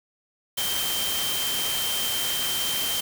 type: tone in noise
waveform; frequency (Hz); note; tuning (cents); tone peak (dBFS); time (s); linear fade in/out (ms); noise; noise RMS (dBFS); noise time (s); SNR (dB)
sine; 3136; G7; 0; -28; 0.57-3.01; 10; white; -28; 0.57-3.01; -3
effects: none